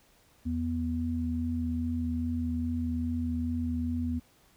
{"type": "tone pair together", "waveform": "sine", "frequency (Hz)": [82.41, 244.8], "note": ["E2", "B3"], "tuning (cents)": [0, -15], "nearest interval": "octave + perfect fifth", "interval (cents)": 1885, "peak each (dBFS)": [-32, -30], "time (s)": [0.45, 4.2], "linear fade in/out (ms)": 20, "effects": ["pink hiss -63 dBFS RMS until 4.56 s"]}